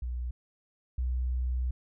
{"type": "tone pair in turn", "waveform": "sine", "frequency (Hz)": [61, 62.5], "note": ["B1", "B1"], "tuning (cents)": [-21, 21], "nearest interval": "unison", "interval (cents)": 42, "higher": "second", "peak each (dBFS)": [-31, -27], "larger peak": "second", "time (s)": [[0.02, 0.31], [0.98, 1.71]], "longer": "second", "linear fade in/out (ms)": 5, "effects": []}